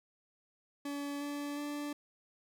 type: tone with pitch steps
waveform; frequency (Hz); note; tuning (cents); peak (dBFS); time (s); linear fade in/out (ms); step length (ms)
40% pulse; 285.2 / 288.5 / 291.9; C#4 / D4 / D4; +49 / -31 / -10; -36; 0.85-1.93; 5; 360
effects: none